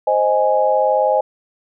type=chord; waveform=sine; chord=Ab major; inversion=first; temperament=equal; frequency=523.3 / 622.3 / 830.6 Hz; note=C5 / Eb5 / Ab5; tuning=0 / 0 / 0 cents; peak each=-17 dBFS; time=0.07-1.21 s; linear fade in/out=5 ms; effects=none